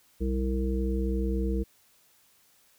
harmonic tone with a mistuned harmonic, 65.4 Hz, C2, in tune, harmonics 1 / 3 / 5 / 7, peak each -27 / -32 / -34 / -35 dBFS, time 0.2-1.64 s, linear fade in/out 20 ms, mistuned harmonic 1, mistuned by -100 cents, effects white hiss -63 dBFS RMS until 2.78 s

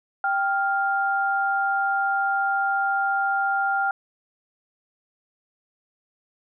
sine tone pair together, 785.7 / 1400 Hz, G5 / F6, +4 / +4 cents, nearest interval minor seventh, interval 1000 cents, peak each -23 dBFS, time 0.24-3.91 s, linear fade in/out 2 ms, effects none

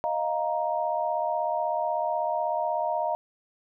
sine chord, Eb suspended second, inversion none, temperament equal with one note detuned, 622.3 / 698.5 / 935.6 Hz, Eb5 / F5 / Bb5, 0 / 0 / +6 cents, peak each -29 dBFS, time 0.04-3.15 s, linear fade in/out 0 ms, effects none

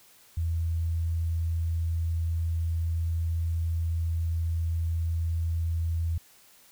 sine tone, 82.8 Hz, E2, 8 cents sharp, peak -25 dBFS, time 0.37-6.18 s, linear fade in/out 5 ms, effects white hiss -57 dBFS RMS until 6.71 s

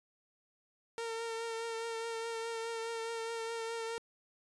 sawtooth tone with vibrato, 456.7 Hz, A#4, 36 cents flat, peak -33 dBFS, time 0.98-3.98 s, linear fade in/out 0 ms, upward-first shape triangle, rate 4.8 Hz, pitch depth 28 cents each way, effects resampled to 22050 Hz

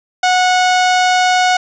sawtooth tone, 733 Hz, F#5, 16 cents flat, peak -6 dBFS, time 0.23-1.57 s, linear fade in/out 5 ms, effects resampled to 16000 Hz + 8-bit

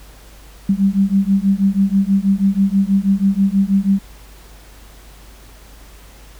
sine beating tone pair, 193 / 199.2 Hz, G3 / G3, -27 / +28 cents, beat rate 6.2 Hz, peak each -15 dBFS, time 0.69-3.99 s, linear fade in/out 5 ms, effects added 50 Hz sine -40 dBFS peak until 6.39 s + pink hiss -45 dBFS RMS until 6.39 s

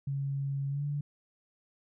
sine tone with pitch glide, 138.59 to 144.89 Hz, C#3 to D3, 0 to -23 cents, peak -30 dBFS, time 0.07-1.01 s, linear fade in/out 5 ms, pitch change +77 cents, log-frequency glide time 0.69-0.84 s, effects none

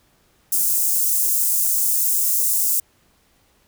white high-pass noise, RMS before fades -19 dBFS, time 0.52-2.8 s, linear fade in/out 5 ms, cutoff 7100 Hz, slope 24 dB/octave, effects pink hiss -60 dBFS RMS until 3.67 s

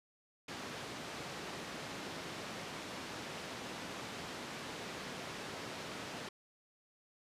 pink band-pass noise, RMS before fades -45 dBFS, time 0.48-6.29 s, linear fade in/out 5 ms, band 170 to 5400 Hz, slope 12 dB/octave, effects resampled to 32000 Hz

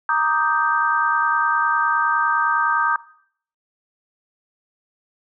sine chord, Eb major seventh, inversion second, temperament equal, 932.3 / 1174.7 / 1244.5 / 1568 Hz, Bb5 / D6 / Eb6 / G6, 0 / 0 / 0 / 0 cents, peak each -22 / -25 / -21 / -21 dBFS, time 0.09-2.96 s, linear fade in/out 2 ms, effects noise-tail reverb RT60 0.6 s tail -19 dB re dry

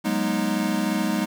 square chord, G# minor seventh, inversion third, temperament equal with one note detuned, 185 / 207.7 / 241.6 / 311.1 Hz, F#3 / G#3 / B3 / D#4, 0 / 0 / -38 / 0 cents, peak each -30 / -26 / -29 / -28 dBFS, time 0.04-1.26 s, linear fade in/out 20 ms, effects 8-bit

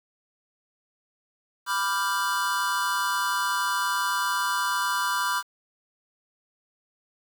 square chord, G dominant seventh, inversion first, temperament equal, 987.8 / 1174.7 / 1396.9 / 1568 Hz, B5 / D6 / F6 / G6, 0 / 0 / 0 / 0 cents, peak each -29 / -30 / -31 / -32 dBFS, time 1.66-5.43 s, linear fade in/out 50 ms, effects 8-bit

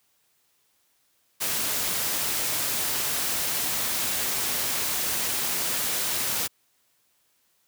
white noise, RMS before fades -27 dBFS, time 1.4-6.48 s, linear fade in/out 20 ms, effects white hiss -68 dBFS RMS until 7.67 s + high-pass 60 Hz 12 dB/octave

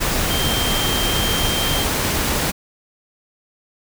sine tone in noise, 3161 Hz, G7, 14 cents sharp, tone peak -23 dBFS, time 0.29-1.85 s, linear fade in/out 20 ms, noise pink, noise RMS -20 dBFS, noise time 0-2.52 s, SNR -6 dB, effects none

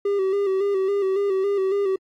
triangle tone with vibrato, 392 Hz, G4, in tune, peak -17 dBFS, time 0.05-1.96 s, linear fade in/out 5 ms, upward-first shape square, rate 3.6 Hz, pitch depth 46 cents each way, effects AAC 48 kbps

